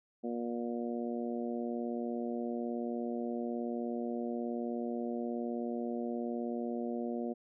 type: harmonic tone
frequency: 118.9 Hz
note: A#2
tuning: 35 cents sharp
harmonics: 2 / 3 / 4 / 5 / 6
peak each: -36 / -40 / -42 / -44 / -46 dBFS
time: 0.23-7.34 s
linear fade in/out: 20 ms
effects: none